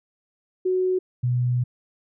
sine tone pair in turn, 370 / 123.47 Hz, F#4 / B2, 0 / 0 cents, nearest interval octave + perfect fifth, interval 1900 cents, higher first, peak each -19 dBFS, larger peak neither, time 0.65-0.99 / 1.23-1.64 s, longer second, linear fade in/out 10 ms, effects none

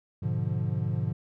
triangle chord, G# diminished seventh, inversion none, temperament equal, 103.83 / 123.47 / 146.83 / 174.61 Hz, G#2 / B2 / D3 / F3, 0 / 0 / 0 / 0 cents, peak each -29 / -29 / -30 / -32 dBFS, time 0.22-1.13 s, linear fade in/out 10 ms, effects none

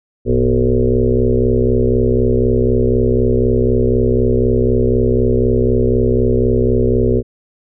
sine tone with frequency modulation, 243 Hz, B3, 28 cents flat, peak -10 dBFS, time 0.25-7.23 s, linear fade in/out 50 ms, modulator 64 Hz, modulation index 3.7, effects none

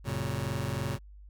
sawtooth chord, F# major, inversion none, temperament just, 92.5 / 115.62 / 138.75 Hz, F#2 / A#2 / C#3, 0 / -14 / +2 cents, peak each -32 / -30 / -30 dBFS, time 0.04-0.99 s, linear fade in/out 50 ms, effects added 50 Hz sine -47 dBFS peak until 1.29 s

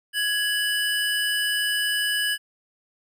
square tone pair together, 1667 / 2970 Hz, G#6 / F#7, +6 / +6 cents, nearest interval minor seventh, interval 1000 cents, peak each -25 / -26 dBFS, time 0.13-2.38 s, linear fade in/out 50 ms, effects none

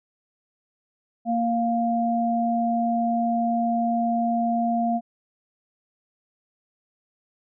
sine tone pair together, 232.4 / 700 Hz, A#3 / F5, -5 / +4 cents, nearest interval octave + perfect fifth, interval 1909 cents, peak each -23 dBFS, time 1.25-5.01 s, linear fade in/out 50 ms, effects none

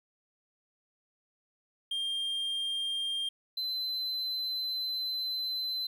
triangle tone pair in turn, 3200 / 4054 Hz, G7 / B7, +35 / +45 cents, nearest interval major third, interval 410 cents, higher second, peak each -29 / -30 dBFS, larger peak first, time 1.91-3.29 / 3.57-5.87 s, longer second, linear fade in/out 5 ms, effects 11-bit

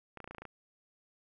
clicks, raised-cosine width 0.5 ms, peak -30 dBFS, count 9, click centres 0.173 / 0.203 / 0.243 / 0.276 / 0.31 / 0.348 / 0.383 / 0.42 / 0.453 s, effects none

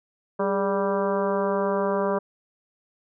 harmonic tone with a mistuned harmonic, 196 Hz, G3, in tune, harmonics 1 / 2 / 3 / 4 / 5 / 6 / 7 / 8, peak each -29 / -26 / -26 / -36 / -30 / -33 / -39 / -40 dBFS, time 0.39-2.19 s, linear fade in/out 10 ms, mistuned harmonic 2, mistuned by +62 cents, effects none

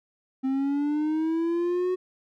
triangle linear sweep, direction up, 261.6 to 370 Hz, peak -21 dBFS, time 0.43-1.96 s, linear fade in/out 20 ms, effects none

